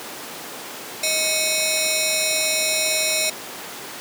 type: ring-modulated tone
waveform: 10% pulse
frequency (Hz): 1580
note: G6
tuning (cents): +13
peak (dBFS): -7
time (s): 1.03-3.3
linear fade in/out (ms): 5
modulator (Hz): 951
effects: pink hiss -33 dBFS RMS until 4 s + high-pass 300 Hz 12 dB/octave